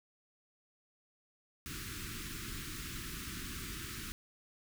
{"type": "band-stop noise", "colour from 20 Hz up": "pink", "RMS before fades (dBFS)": -43, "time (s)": [1.66, 4.12], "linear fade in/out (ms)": 0, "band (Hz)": [370, 1200], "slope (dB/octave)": 48, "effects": []}